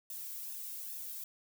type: noise with flanger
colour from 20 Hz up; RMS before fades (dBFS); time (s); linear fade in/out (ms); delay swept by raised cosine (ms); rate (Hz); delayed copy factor
violet; -43; 0.1-1.24; 2; 1.1 to 1.9; 2.4; +0.8
effects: none